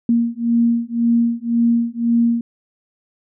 sine beating tone pair, 233.1 / 235 Hz, A#3 / A#3, 0 / +14 cents, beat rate 1.9 Hz, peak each -17 dBFS, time 0.09-2.41 s, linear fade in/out 2 ms, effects none

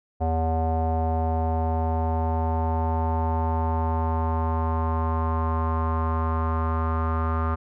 square tone with low-pass filter sweep, 80.9 Hz, E2, 32 cents flat, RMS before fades -24 dBFS, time 0.2-7.56 s, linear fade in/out 20 ms, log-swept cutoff 720 to 1200 Hz, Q 5.8, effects none

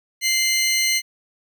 20% pulse tone pair together, 2088 / 2960 Hz, C7 / F#7, -4 / 0 cents, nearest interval tritone, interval 604 cents, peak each -13 / -20 dBFS, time 0.21-1.02 s, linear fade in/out 50 ms, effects none

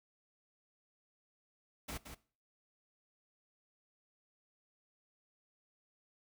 pink noise with echo, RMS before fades -43 dBFS, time 1.88-1.98 s, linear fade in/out 10 ms, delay 170 ms, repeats 1, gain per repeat -7 dB, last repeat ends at 2.15 s, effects noise-tail reverb RT60 0.4 s tail -19 dB re dry

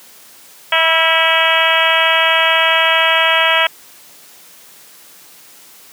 harmonic tone with a mistuned harmonic, 324.5 Hz, E4, 27 cents flat, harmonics 2 / 3 / 4 / 5 / 6 / 7 / 8 / 9 / 10, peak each -19 / -19 / -19 / -19 / -19 / -19 / -19 / -19 / -19 dBFS, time 0.72-3.67 s, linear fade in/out 5 ms, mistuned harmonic 4, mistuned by +31 cents, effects white hiss -42 dBFS RMS until 5.92 s + high-pass 150 Hz 12 dB/octave

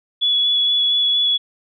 sine tone with vibrato, 3400 Hz, G#7, 40 cents sharp, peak -14 dBFS, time 0.21-1.38 s, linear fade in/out 20 ms, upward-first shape square, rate 4.3 Hz, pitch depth 9 cents each way, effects none

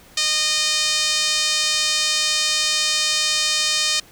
5% pulse tone with band-pass filter, 614 Hz, D#5, 23 cents flat, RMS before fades -20 dBFS, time 0.17-4 s, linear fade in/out 5 ms, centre 4700 Hz, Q 0.79, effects pink hiss -48 dBFS RMS until 4.11 s

